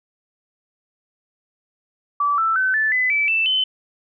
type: tone with pitch steps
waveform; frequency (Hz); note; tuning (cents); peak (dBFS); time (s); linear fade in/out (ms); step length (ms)
sine; 1155 / 1326.7 / 1524 / 1750.7 / 2011 / 2310 / 2653 / 3048; D6 / E6 / G6 / A6 / B6 / D7 / E7 / G7; -29 / +11 / -49 / -9 / +31 / -29 / +10 / -49; -16; 2.2-3.64; 5; 180
effects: none